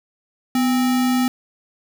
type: tone with sample-and-hold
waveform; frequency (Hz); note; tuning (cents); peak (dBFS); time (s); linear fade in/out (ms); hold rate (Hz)
sine; 250; B3; +21; -15; 0.55-1.28; 2; 1050
effects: none